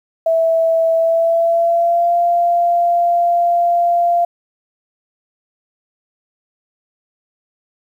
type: tone with pitch glide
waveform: sine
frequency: 656 to 692.2 Hz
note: E5 to F5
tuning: -9 to -16 cents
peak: -11 dBFS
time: 0.26-4.25 s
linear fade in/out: 5 ms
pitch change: +93 cents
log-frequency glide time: 0.95-2.15 s
effects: 8-bit